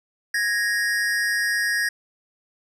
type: tone pair together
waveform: square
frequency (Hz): 1661.3 / 1864.7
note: G#6 / A#6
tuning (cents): 0 / 0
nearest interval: major second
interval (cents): 200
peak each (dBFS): -24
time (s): 0.34-1.89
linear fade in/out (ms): 5
effects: low-pass 11000 Hz 12 dB/octave + 10-bit